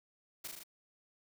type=noise with echo; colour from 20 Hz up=white; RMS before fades=-42 dBFS; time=0.44-0.48 s; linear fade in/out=10 ms; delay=39 ms; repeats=4; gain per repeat=-2 dB; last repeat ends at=0.636 s; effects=none